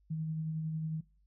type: tone with tremolo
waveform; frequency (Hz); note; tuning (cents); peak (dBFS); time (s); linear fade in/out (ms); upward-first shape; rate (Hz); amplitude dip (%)
sine; 158.1; D#3; +28; -32; 0.1-1.01; 10; sine; 11; 25
effects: noise-tail reverb RT60 0.4 s tail -21 dB re dry + added 50 Hz sine -65 dBFS peak until 1.26 s